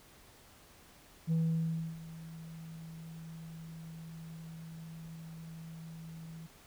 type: tone with ADSR envelope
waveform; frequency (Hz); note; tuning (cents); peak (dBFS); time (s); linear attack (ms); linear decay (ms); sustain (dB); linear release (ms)
sine; 162.9; E3; -20; -24; 1.27-6.47; 46; 650; -20; 12
effects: tanh soft clip ceiling -26 dBFS + pink hiss -59 dBFS RMS until 6.66 s